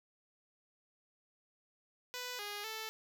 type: tone with pitch steps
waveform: 5% pulse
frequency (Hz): 496.2 / 411.7 / 440.2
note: B4 / G#4 / A4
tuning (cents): +8 / -15 / +1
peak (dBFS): -29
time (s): 2.14-2.89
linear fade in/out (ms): 0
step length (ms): 250
effects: none